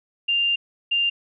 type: tone pair in turn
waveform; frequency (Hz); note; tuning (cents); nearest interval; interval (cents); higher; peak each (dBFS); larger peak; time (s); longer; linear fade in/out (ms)
sine; 2794 / 2794; F7 / F7; 0 / 0; unison; 0; neither; -18; neither; 0.28-0.56 / 0.91-1.1; first; 10
effects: none